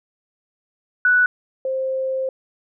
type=tone pair in turn; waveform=sine; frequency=1480 / 526.4 Hz; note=F#6 / C5; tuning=0 / +10 cents; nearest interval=octave + tritone; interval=1790 cents; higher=first; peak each=-12 / -20 dBFS; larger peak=first; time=1.05-1.26 / 1.65-2.29 s; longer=second; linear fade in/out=2 ms; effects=none